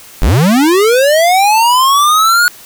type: linear sweep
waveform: square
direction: up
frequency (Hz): 34.65 to 1459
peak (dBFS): -7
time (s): 0.22-2.48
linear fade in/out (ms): 0
effects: white hiss -36 dBFS RMS until 2.65 s